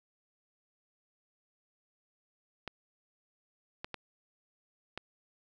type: clicks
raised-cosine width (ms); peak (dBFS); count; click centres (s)
0.3; -22; 4; 2.677 / 3.845 / 3.943 / 4.976
effects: none